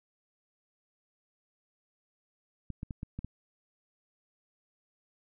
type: clicks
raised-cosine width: 5 ms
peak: -25 dBFS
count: 6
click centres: 2.703 / 2.831 / 2.908 / 3.031 / 3.19 / 3.246 s
effects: none